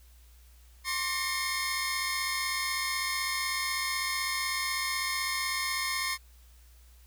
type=tone cluster; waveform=sawtooth; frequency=1058 / 1153 / 1828 / 2152 / 5160 Hz; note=C6 / D6 / A#6 / C7 / E8; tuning=+19 / -32 / -34 / +48 / -38 cents; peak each=-32 / -38 / -33 / -30 / -34 dBFS; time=0.84-6.18 s; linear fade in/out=50 ms; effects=added 60 Hz sine -53 dBFS peak until 7.06 s + white hiss -63 dBFS RMS until 7.06 s